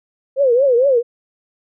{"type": "tone with vibrato", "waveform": "sine", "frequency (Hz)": 514, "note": "C5", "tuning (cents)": -31, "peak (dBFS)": -10, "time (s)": [0.36, 1.03], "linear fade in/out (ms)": 50, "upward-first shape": "triangle", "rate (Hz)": 4.4, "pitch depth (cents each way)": 200, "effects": []}